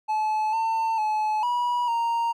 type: tone with pitch steps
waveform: triangle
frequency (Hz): 862 / 898 / 858 / 970 / 930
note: A5 / A5 / A5 / B5 / A#5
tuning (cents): -36 / +35 / -44 / -31 / -4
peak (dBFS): -20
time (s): 0.08-2.33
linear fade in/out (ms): 20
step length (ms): 450
effects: none